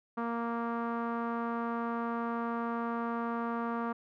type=tone with low-pass filter; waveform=sawtooth; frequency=233.1 Hz; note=A#3; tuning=in tune; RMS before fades=-34 dBFS; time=0.17-3.93 s; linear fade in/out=10 ms; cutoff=1200 Hz; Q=3.1; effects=none